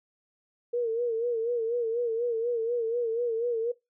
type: tone with vibrato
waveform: sine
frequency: 466.2 Hz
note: A#4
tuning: in tune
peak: -25 dBFS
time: 0.73-3.72 s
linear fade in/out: 10 ms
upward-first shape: sine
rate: 4.1 Hz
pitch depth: 76 cents each way
effects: noise-tail reverb RT60 0.2 s tail -20 dB re dry